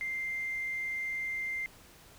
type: tone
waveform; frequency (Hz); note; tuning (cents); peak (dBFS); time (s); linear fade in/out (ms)
triangle; 2093; C7; 0; -29; 0.01-1.66; 0
effects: tanh soft clip ceiling -30 dBFS + pink hiss -56 dBFS RMS until 2.18 s